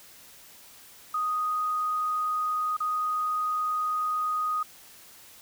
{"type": "tone with dropouts", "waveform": "sine", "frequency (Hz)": 1244.5, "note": "D#6", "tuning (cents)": 0, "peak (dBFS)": -25, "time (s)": [1.14, 4.63], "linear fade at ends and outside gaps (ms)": 5, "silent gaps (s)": [2.768, 2.803], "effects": ["white hiss -51 dBFS RMS until 5.41 s"]}